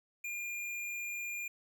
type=tone; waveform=square; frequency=2408 Hz; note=D7; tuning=43 cents sharp; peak=-38 dBFS; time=0.24-1.48 s; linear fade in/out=5 ms; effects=12-bit